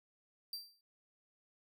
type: tone with exponential decay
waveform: 45% pulse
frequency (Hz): 4699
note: D8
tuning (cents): 0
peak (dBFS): -37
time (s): 0.53-0.81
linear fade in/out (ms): 2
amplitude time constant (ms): 60
effects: none